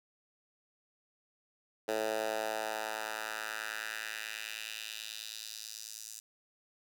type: tone with high-pass filter sweep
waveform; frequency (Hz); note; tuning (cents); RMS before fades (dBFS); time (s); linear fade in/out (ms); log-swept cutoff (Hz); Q
10% pulse; 109.3; A2; -11; -39; 1.88-6.2; 5; 480 to 6700; 1.8
effects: none